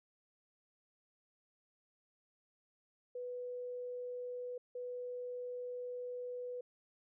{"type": "tone bursts at uneven times", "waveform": "sine", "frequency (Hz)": 493.9, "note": "B4", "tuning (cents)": 0, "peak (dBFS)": -40, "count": 2, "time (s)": [[3.15, 4.58], [4.75, 6.61]], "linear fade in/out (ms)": 5, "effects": []}